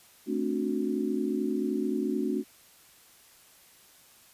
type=chord; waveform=sine; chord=D dominant seventh; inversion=second; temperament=just; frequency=220.2 / 264.3 / 293.7 / 367.1 Hz; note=A3 / C4 / D4 / F#4; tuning=+2 / +18 / 0 / -14 cents; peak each=-32 dBFS; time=0.26-2.44 s; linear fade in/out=50 ms; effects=white hiss -57 dBFS RMS until 4.33 s + resampled to 32000 Hz